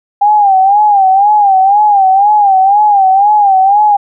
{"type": "tone with vibrato", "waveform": "sine", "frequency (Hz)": 800, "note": "G5", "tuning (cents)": 35, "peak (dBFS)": -4, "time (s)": [0.21, 3.97], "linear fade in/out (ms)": 10, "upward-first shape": "sine", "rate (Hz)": 2, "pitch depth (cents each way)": 100, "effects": []}